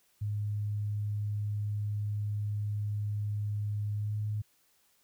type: tone with pitch glide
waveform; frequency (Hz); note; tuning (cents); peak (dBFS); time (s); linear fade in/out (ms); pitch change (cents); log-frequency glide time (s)
sine; 104.1 to 105.74; G#2 to G#2; +5 to +32; -30; 0.21-4.42; 10; +27; 3.95-4.16
effects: white hiss -69 dBFS RMS until 5.03 s